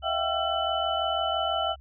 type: tone cluster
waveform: sine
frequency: 642 / 688 / 771 / 1347 / 2998 Hz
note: E5 / F5 / G5 / E6 / F#7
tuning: -46 / -26 / -29 / +37 / +22 cents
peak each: -31 dBFS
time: 0.02-1.76 s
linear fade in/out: 50 ms
effects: added 68 Hz sine -46 dBFS peak until 1.8 s